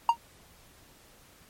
triangle tone with exponential decay, 932.3 Hz, A#5, in tune, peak -12 dBFS, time 0.09-0.17 s, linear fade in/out 2 ms, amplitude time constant 16 ms, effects pink hiss -57 dBFS RMS until 1.49 s + MP3 64 kbps

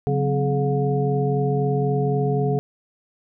sine tone cluster, 140 / 183.9 / 253 / 424.5 / 718 Hz, C#3 / F#3 / B3 / G#4 / F5, +18 / -10 / +42 / +38 / +48 cents, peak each -21 / -29 / -30 / -23 / -29 dBFS, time 0.07-2.59 s, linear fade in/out 0 ms, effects none

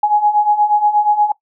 sine beating tone pair, 830.6 / 839 Hz, G#5 / G#5, 0 / +17 cents, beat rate 8.4 Hz, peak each -16 / -12 dBFS, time 0.03-1.32 s, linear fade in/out 5 ms, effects noise-tail reverb RT60 0.1 s tail -19 dB re dry

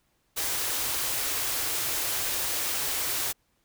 white band-stop noise, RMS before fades -29 dBFS, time 0.36-3.33 s, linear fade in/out 20 ms, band 150 to 260 Hz, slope 96 dB/octave, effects pink hiss -71 dBFS RMS until 3.64 s

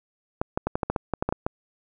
clicks, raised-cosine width 1 ms, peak -10 dBFS, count 12, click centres 0.415 / 0.575 / 0.67 / 0.755 / 0.832 / 0.9 / 0.962 / 1.137 / 1.225 / 1.29 / 1.325 / 1.465 s, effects none

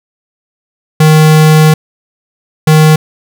square tone bursts at uneven times, 155.56 Hz, D#3, in tune, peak -3 dBFS, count 2, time 1-1.74 / 2.67-2.96 s, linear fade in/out 5 ms, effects none

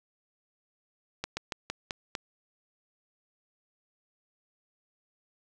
slowing click train, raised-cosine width 0.2 ms, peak -15 dBFS, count 6, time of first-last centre 1.24-2.152 s, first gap 130 ms, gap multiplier 1.17, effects none

